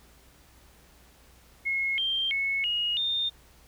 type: tone with pitch steps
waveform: sine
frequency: 2168 / 3167 / 2197 / 2877 / 3634 Hz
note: C#7 / G7 / C#7 / F#7 / A#7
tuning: -39 / +17 / -16 / -49 / -45 cents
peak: -25 dBFS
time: 1.65-3.3 s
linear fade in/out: 20 ms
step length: 330 ms
effects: added 60 Hz sine -58 dBFS peak until 3.67 s + pink hiss -58 dBFS RMS until 3.67 s